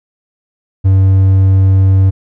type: tone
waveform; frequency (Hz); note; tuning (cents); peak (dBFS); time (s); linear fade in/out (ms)
triangle; 95.8; G2; -39; -3; 0.84-2.11; 20
effects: none